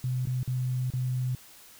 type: tone with dropouts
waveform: sine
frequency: 127.1 Hz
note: C3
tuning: 50 cents flat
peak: -26 dBFS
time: 0.04-1.35 s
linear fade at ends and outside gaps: 2 ms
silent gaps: 0.255-0.271 / 0.431-0.476 / 0.903-0.936 s
effects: white hiss -52 dBFS RMS until 1.79 s